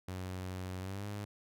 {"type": "tone with pitch glide", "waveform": "sawtooth", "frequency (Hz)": [92.5, 102.64], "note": ["F#2", "G#2"], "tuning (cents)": [0, -20], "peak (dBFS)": -35, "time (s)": [0.08, 1.25], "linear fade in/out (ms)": 5, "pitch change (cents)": 180, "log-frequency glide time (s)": [0.8, 1.06], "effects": []}